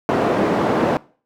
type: band-pass noise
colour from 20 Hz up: white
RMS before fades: -18 dBFS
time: 0.09-0.97 s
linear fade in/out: 0 ms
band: 170 to 630 Hz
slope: 12 dB/octave
effects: noise-tail reverb RT60 0.4 s tail -21 dB re dry